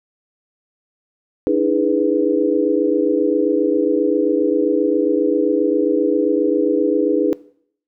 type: chord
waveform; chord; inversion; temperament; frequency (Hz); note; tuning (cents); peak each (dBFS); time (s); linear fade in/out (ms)
sine; E dominant seventh; third; equal with one note detuned; 293.7 / 321.2 / 415.3 / 493.9; D4 / E4 / G#4 / B4; 0 / -45 / 0 / 0; -19; 1.47-7.33; 0
effects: noise-tail reverb RT60 0.6 s tail -20 dB re dry